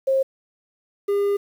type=tone pair in turn; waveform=sine / triangle; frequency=535 / 403.5 Hz; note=C5 / G#4; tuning=+38 / -50 cents; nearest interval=perfect fourth; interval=488 cents; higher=first; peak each=-16 dBFS; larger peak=neither; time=0.07-0.23 / 1.08-1.37 s; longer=second; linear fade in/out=10 ms; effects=8-bit